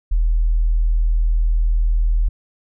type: tone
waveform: sine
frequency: 40.01 Hz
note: D#1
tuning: 49 cents sharp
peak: -13 dBFS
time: 0.11-2.29 s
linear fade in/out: 10 ms
effects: none